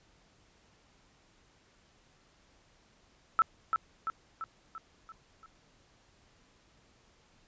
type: tone with echo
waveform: sine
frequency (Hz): 1318.5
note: E6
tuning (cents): 0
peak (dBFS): -20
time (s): 3.39-3.42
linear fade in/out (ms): 0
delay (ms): 340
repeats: 6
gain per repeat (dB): -5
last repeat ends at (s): 5.46
effects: pink hiss -65 dBFS RMS until 7.47 s + resampled to 16000 Hz